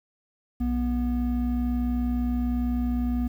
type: tone pair together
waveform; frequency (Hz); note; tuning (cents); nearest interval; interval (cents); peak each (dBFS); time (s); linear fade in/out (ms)
triangle; 61 / 243.5; B1 / B3; -21 / -24; 2 octaves; 2397; -25 / -23; 0.6-3.28; 10
effects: 9-bit